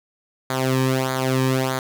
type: tone with flanger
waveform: sawtooth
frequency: 130.81 Hz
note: C3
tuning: in tune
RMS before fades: -21 dBFS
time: 0.5-1.79 s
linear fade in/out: 2 ms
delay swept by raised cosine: 0.36 to 1.46 ms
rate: 1.6 Hz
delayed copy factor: -0.75
effects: 7-bit